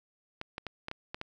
clicks, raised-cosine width 0.3 ms, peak -21 dBFS, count 7, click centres 0.414 / 0.581 / 0.667 / 0.884 / 0.914 / 1.145 / 1.214 s, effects none

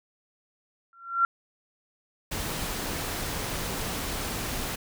sine tone with exponential growth, 1369 Hz, F6, 35 cents flat, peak -16 dBFS, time 0.93-1.25 s, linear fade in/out 1 ms, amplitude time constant 69 ms
pink noise, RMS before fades -32 dBFS, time 2.31-4.76 s, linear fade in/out 10 ms
effects none

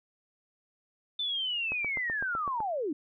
sine linear sweep, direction down, 3559 to 269.2 Hz, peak -29 dBFS, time 1.19-2.93 s, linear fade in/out 5 ms
click train, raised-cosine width 1 ms, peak -25 dBFS, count 8, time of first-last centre 1.72-2.604 s, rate 7.92 Hz
effects none

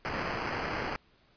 white noise with sample-and-hold, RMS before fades -34 dBFS, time 0.05-0.96 s, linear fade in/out 0 ms, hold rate 3675 Hz, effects pink hiss -65 dBFS RMS until 1.36 s + resampled to 11025 Hz

